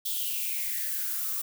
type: noise with high-pass filter sweep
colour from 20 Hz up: violet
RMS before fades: -31 dBFS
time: 0.05-1.42 s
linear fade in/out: 10 ms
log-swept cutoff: 3500 to 1100 Hz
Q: 6.7
effects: none